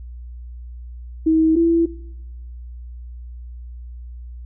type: tone pair in turn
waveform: sine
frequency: 319.6 / 333.9 Hz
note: D#4 / E4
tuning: +47 / +22 cents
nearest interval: minor second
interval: 75 cents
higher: second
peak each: -12 dBFS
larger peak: neither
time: 1.26-1.56 / 1.56-1.86 s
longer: neither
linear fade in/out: 10 ms
effects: noise-tail reverb RT60 0.9 s tail -21 dB re dry + added 60 Hz sine -32 dBFS peak until 4.45 s